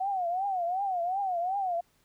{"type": "tone with vibrato", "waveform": "sine", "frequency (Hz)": 740, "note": "F#5", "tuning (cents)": 0, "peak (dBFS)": -27, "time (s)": [0, 1.81], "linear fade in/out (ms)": 10, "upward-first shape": "triangle", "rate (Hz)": 2.7, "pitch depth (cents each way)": 170, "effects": ["pink hiss -68 dBFS RMS until 2.04 s"]}